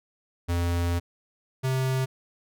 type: tone pair in turn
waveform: square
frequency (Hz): 86.3 / 131.06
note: F2 / C3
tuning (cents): -20 / +3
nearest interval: perfect fifth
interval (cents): 723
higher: second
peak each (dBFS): -24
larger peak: neither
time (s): 0.48-1 / 1.63-2.06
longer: first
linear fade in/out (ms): 20
effects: none